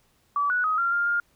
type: tone with pitch steps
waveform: sine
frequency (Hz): 1150 / 1472 / 1261 / 1381 / 1401 / 1409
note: D6 / F#6 / D#6 / F6 / F6 / F6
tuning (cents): -37 / -9 / +23 / -20 / +5 / +15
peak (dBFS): -21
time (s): 0.36-1.2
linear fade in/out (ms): 2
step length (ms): 140
effects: pink hiss -65 dBFS RMS until 1.35 s